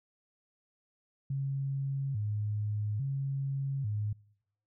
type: tone with vibrato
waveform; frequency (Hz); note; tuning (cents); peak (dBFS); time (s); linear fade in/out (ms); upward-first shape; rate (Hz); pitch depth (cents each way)
sine; 120; B2; -49; -30; 1.3-4.13; 5; square; 0.59; 230
effects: noise-tail reverb RT60 0.8 s tail -26 dB re dry